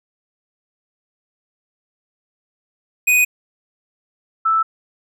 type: tone pair in turn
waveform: square / sine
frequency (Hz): 2489 / 1318.5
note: D#7 / E6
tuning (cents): 0 / 0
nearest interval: major seventh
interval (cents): 1100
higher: first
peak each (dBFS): -12 / -13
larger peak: first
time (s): 3.07-3.25 / 4.45-4.63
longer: neither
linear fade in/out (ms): 10
effects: none